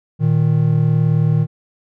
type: tone pair together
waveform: triangle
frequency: 116.78 / 155.56 Hz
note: A#2 / D#3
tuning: +4 / 0 cents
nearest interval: perfect fourth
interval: 496 cents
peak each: -14 / -12 dBFS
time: 0.19-1.47 s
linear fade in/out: 50 ms
effects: none